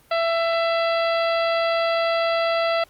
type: harmonic tone with a mistuned harmonic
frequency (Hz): 667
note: E5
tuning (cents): +20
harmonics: 1 / 2 / 3 / 4 / 5 / 6 / 7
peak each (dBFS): -20 / -26 / -30 / -32 / -34 / -36 / -37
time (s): 0.11-2.84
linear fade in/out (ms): 5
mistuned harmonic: 6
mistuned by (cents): +18
effects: pink hiss -55 dBFS RMS until 2.89 s + Opus 24 kbps